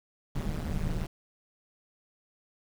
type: noise with amplitude modulation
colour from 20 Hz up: brown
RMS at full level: -27 dBFS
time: 0.35-1.07 s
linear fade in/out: 5 ms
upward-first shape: sine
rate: 156 Hz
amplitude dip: 100%
effects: none